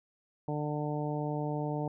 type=harmonic tone; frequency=149 Hz; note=D3; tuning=25 cents sharp; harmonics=1 / 2 / 3 / 4 / 5 / 6; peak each=-34 / -37 / -39 / -40 / -41 / -42 dBFS; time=0.48-1.88 s; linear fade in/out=2 ms; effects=none